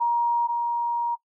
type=tone pair in turn; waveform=sine; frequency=945 / 945 Hz; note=A#5 / A#5; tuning=+23 / +23 cents; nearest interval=unison; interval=0 cents; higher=neither; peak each=-19 / -22 dBFS; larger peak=first; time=0-0.48 / 0.48-1.16 s; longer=second; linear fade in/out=20 ms; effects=noise-tail reverb RT60 0.1 s tail -21 dB re dry